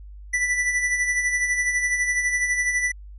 square tone with tremolo, 1975.5 Hz, B6, in tune, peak -19 dBFS, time 0.33-2.92 s, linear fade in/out 10 ms, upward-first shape sine, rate 12 Hz, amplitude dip 50%, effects added 50 Hz sine -38 dBFS peak until 3.18 s + resampled to 24000 Hz

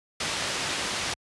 white low-pass noise, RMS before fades -30 dBFS, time 0.2-1.14 s, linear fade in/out 5 ms, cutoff 5000 Hz, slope 12 dB/octave, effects high-pass 60 Hz 12 dB/octave + resampled to 24000 Hz

